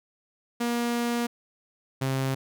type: tone pair in turn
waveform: sawtooth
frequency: 237.7 / 133.4 Hz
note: A#3 / C3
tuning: +34 / +34 cents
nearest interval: minor seventh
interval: 1000 cents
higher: first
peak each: -21 dBFS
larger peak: neither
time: 0.6-1.27 / 2.01-2.35 s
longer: first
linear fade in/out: 10 ms
effects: none